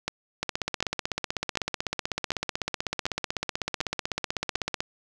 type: two click trains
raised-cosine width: 0.2 ms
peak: -10 / -10 dBFS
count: 71 / 7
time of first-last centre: 0.43-4.805 / 0.08-4.558 s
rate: 16 / 1.34 Hz
effects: none